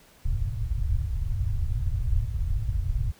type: low-pass noise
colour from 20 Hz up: pink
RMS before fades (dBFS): -26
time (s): 0.25-3.12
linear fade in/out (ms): 10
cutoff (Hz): 120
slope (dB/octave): 48
effects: pink hiss -56 dBFS RMS until 3.19 s